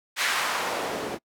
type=noise with band-pass filter sweep; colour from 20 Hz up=white; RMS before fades=-28 dBFS; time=0.16-1.19 s; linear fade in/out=50 ms; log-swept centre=2100 to 290 Hz; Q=1.1; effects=noise-tail reverb RT60 0.1 s tail -26 dB re dry